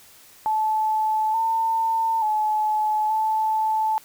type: tone with pitch steps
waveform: sine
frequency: 868 / 900 / 857 / 873 Hz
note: A5 / A5 / A5 / A5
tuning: -24 / +39 / -46 / -14 cents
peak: -19 dBFS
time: 0.46-3.98 s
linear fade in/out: 0 ms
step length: 880 ms
effects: white hiss -50 dBFS RMS until 4.04 s